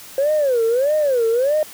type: tone with vibrato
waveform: sine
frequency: 527 Hz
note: C5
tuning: 12 cents sharp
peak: -13 dBFS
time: 0.18-1.63 s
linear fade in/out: 2 ms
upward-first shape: sine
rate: 1.6 Hz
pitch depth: 270 cents each way
effects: tanh soft clip ceiling -11 dBFS + white hiss -39 dBFS RMS until 1.73 s